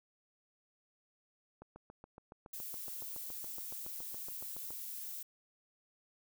click train, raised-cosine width 1 ms, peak -37 dBFS, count 23, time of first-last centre 1.62-4.706 s, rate 7.13 Hz
violet noise, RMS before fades -44 dBFS, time 2.53-5.23 s, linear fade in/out 5 ms
effects none

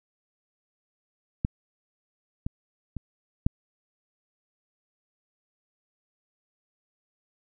clicks, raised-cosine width 5 ms, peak -12 / -17 / -21 / -8 dBFS, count 4, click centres 1.449 / 2.465 / 2.967 / 3.465 s, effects none

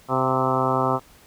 harmonic tone with a mistuned harmonic, 130.2 Hz, C3, 8 cents flat, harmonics 1 / 2 / 3 / 4 / 5 / 6 / 7 / 8 / 9 / 10, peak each -28 / -28 / -28 / -28 / -28 / -28 / -28 / -28 / -28 / -28 dBFS, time 0.08-1 s, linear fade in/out 50 ms, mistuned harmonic 5, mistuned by +35 cents, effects pink hiss -52 dBFS RMS until 1.26 s

